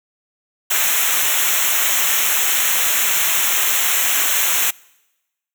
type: noise with comb filter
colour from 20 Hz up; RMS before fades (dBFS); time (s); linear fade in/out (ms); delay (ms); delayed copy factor
white; -17; 0.7-4.71; 10; 0.21; -0.95
effects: noise-tail reverb RT60 1.0 s tail -25 dB re dry